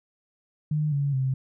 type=tone with pitch steps; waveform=sine; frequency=151.7 / 141.54 / 132.06 Hz; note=D#3 / C#3 / C3; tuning=-44 / +36 / +16 cents; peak=-22 dBFS; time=0.71-1.34 s; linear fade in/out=5 ms; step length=210 ms; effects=none